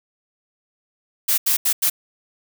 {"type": "noise bursts at uneven times", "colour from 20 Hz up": "blue", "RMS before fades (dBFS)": -18, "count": 4, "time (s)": [[1.28, 1.38], [1.46, 1.57], [1.65, 1.73], [1.82, 1.9]], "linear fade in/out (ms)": 10, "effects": []}